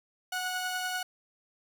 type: tone pair together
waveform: sawtooth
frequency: 737.1 / 1464 Hz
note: F#5 / F#6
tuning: -7 / -19 cents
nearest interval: octave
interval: 1188 cents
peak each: -31 / -30 dBFS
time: 0.32-1.03 s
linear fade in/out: 5 ms
effects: none